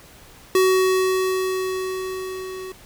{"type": "tone with level ramp", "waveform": "square", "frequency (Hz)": 374.9, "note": "F#4", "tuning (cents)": 23, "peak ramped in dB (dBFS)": [-14, -32], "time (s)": [0.55, 2.72], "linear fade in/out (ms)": 2, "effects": ["pink hiss -47 dBFS RMS until 2.85 s"]}